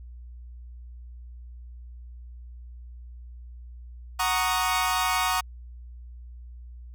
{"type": "chord", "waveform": "sawtooth", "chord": "D# minor seventh", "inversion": "first", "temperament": "equal", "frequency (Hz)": [740, 932.3, 1108.7, 1244.5], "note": ["F#5", "A#5", "C#6", "D#6"], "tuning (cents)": [0, 0, 0, 0], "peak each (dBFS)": -25, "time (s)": [4.19, 5.41], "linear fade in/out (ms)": 10, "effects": ["added 60 Hz sine -40 dBFS peak until 6.94 s"]}